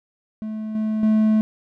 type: tone with level steps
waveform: triangle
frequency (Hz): 216.8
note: A3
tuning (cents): -25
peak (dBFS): -24 / -18 / -12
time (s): 0.42-1.41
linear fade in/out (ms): 0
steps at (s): 0.75 / 1.03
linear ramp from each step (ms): 2
effects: none